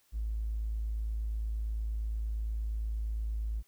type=tone; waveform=triangle; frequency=54.3 Hz; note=A1; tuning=22 cents flat; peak=-27 dBFS; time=0.12-3.63 s; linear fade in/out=50 ms; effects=tanh soft clip ceiling -29 dBFS + white hiss -69 dBFS RMS until 3.67 s